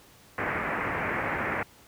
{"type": "low-pass noise", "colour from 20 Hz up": "white", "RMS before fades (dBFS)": -30, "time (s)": [0.38, 1.63], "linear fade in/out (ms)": 2, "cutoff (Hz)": 2200, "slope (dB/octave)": 48, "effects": ["pink hiss -55 dBFS RMS until 1.87 s", "high-pass 60 Hz 12 dB/octave"]}